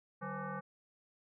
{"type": "tone with frequency modulation", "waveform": "sine", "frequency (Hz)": 489.1, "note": "B4", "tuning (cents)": -17, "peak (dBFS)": -38, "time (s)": [0.21, 0.61], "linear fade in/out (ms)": 20, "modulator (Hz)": 340, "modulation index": 3, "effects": []}